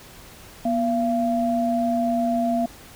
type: tone pair together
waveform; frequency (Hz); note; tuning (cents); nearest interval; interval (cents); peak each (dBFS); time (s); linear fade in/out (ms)
sine; 241.1 / 682; B3 / F5; -41 / -41; octave + tritone; 1800; -22; 0.65-2.66; 5
effects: pink hiss -45 dBFS RMS until 2.95 s